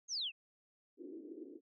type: exponential sweep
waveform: sine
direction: down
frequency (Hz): 6700 to 2515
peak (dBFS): -36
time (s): 0.08-0.32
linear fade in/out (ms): 50
type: band-pass noise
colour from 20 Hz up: white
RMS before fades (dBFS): -50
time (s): 0.97-1.61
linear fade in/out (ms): 50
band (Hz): 290 to 380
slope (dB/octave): 48
effects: none